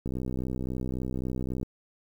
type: click train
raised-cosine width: 3 ms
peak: -20 dBFS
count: 101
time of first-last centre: 0.06-1.63 s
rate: 63.7 Hz
effects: 9-bit